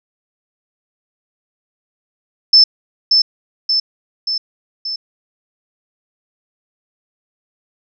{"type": "tone with echo", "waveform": "sine", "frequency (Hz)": 5274, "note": "E8", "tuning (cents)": 0, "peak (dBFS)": -4, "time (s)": [2.53, 2.64], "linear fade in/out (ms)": 5, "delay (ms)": 580, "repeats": 4, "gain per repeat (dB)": -4, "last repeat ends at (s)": 4.96, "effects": []}